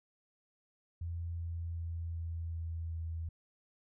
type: tone with pitch steps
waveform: sine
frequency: 84.7 / 84.16 / 83.63 / 83.1 / 82.57 / 82.05 Hz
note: E2 / E2 / E2 / E2 / E2 / E2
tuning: +48 / +36 / +26 / +15 / +3 / -8 cents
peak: -36 dBFS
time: 1.01-3.29 s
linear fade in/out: 5 ms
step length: 380 ms
effects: none